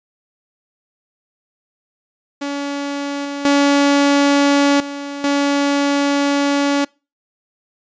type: tone with level steps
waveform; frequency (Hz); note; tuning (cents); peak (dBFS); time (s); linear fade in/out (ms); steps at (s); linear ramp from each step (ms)
sawtooth; 283.4; C#4; +38; -17 / -19 / -7 / -21 / -10; 2.41-6.85; 10; 3.25 / 3.45 / 4.8 / 5.24; 2
effects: noise-tail reverb RT60 0.3 s tail -26 dB re dry + resampled to 16000 Hz